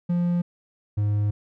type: tone pair in turn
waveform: triangle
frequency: 174.61 / 103.82 Hz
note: F3 / G#2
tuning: 0 / 0 cents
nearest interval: major sixth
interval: 900 cents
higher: first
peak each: -18 dBFS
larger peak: neither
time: 0.09-0.42 / 0.97-1.31 s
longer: second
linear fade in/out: 10 ms
effects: none